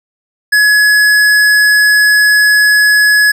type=tone with hard clipping; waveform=triangle; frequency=1691 Hz; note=G#6; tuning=31 cents sharp; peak=-7 dBFS; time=0.52-3.32 s; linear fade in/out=10 ms; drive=18 dB; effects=none